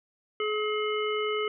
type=harmonic tone; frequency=425.2 Hz; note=G#4; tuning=41 cents sharp; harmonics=1 / 3 / 5 / 7; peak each=-28 / -33 / -35 / -36 dBFS; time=0.4-1.48 s; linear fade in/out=2 ms; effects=none